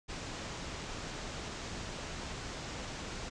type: low-pass noise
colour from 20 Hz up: pink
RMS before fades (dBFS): -42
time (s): 0.08-3.3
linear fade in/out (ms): 20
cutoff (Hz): 7600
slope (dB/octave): 48
effects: none